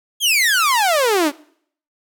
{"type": "exponential sweep", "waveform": "sawtooth", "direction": "down", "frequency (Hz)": [3368, 272.2], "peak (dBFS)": -10, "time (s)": [0.2, 1.32], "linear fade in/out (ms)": 50, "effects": ["noise-tail reverb RT60 0.6 s tail -21 dB re dry"]}